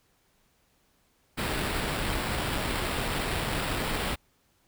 pink noise with sample-and-hold, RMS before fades -30 dBFS, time 1.37-4.16 s, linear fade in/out 20 ms, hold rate 6300 Hz, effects pink hiss -68 dBFS RMS until 4.67 s

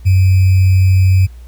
sine tone with sample-and-hold, 93.7 Hz, F#2, 22 cents sharp, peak -6 dBFS, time 0.05-1.27 s, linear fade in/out 20 ms, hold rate 2450 Hz, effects added 60 Hz sine -31 dBFS peak until 1.47 s + pink hiss -51 dBFS RMS until 1.47 s

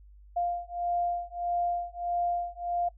sine beating tone pair, 698.5 / 700.1 Hz, F5 / F5, 0 / +4 cents, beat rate 1.6 Hz, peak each -31 dBFS, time 0.36-2.89 s, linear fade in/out 10 ms, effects noise-tail reverb RT60 0.1 s tail -20 dB re dry + added 50 Hz sine -50 dBFS peak until 2.97 s

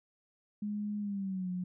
sine tone with pitch glide, 208 to 181.07 Hz, G#3 to F#3, +3 to -37 cents, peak -33 dBFS, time 0.62-1.64 s, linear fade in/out 5 ms, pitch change -240 cents, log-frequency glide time 0.99-1.5 s, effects none

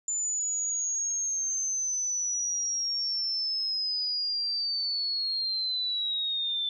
sine linear sweep, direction down, 7080 to 3520 Hz, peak -27 dBFS, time 0.08-6.69 s, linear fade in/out 2 ms, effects none

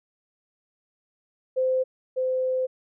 sine tone pair in turn, 517 / 514.9 Hz, C5 / C5, -21 / -28 cents, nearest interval unison, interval 7 cents, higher first, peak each -20 / -22 dBFS, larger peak first, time 1.56-1.84 / 2.16-2.67 s, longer second, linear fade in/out 20 ms, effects none

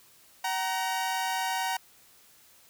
sawtooth tone pair together, 757.7 / 936 Hz, F#5 / A#5, +41 / +7 cents, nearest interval major third, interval 366 cents, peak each -27 dBFS, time 0.44-1.77 s, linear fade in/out 5 ms, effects white hiss -58 dBFS RMS until 2.69 s

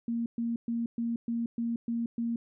sine tone bursts, 233 Hz, A#3, 1 cent flat, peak -28 dBFS, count 8, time 0.08-2.36 s, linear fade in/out 2 ms, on 180 ms, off 120 ms, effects none

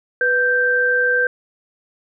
sine tone pair together, 493.9 / 1566.9 Hz, B4 / G6, 0 / -1 cents, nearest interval octave + minor sixth, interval 1999 cents, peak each -20 / -15 dBFS, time 0.21-1.27 s, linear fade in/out 2 ms, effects none

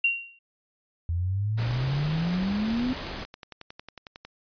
sine tone with exponential decay, 2757 Hz, F7, 23 cents flat, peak -17 dBFS, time 0.04-0.39 s, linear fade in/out 5 ms, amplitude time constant 74 ms
sine exponential sweep, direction up, 82.41 to 258.8 Hz, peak -24 dBFS, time 1.09-2.93 s, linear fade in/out 0 ms
pink noise, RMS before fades -35 dBFS, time 1.57-3.25 s, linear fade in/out 20 ms
click train, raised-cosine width 0.2 ms, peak -23 dBFS, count 23, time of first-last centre 2.25-4.25 s, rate 11 Hz
effects resampled to 11025 Hz

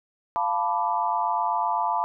sine chord, B half-diminished seventh, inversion second, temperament equal, 698.5 / 880 / 987.8 / 1174.7 Hz, F5 / A5 / B5 / D6, 0 / 0 / 0 / 0 cents, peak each -29 / -26 / -26 / -31 dBFS, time 0.36-2.04 s, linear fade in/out 0 ms, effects none

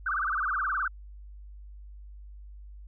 sine tone with vibrato, 1341 Hz, E6, 29 cents sharp, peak -26 dBFS, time 0.06-0.88 s, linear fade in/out 5 ms, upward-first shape sine, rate 19 Hz, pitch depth 270 cents each way, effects added 50 Hz sine -43 dBFS peak until 2.87 s

